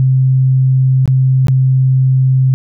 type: tone with dropouts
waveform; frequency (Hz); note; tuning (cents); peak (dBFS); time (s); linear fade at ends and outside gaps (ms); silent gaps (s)
sine; 131; C3; +2; -7; 0-2.54; 0; 1.057-1.077 / 1.47-1.483
effects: none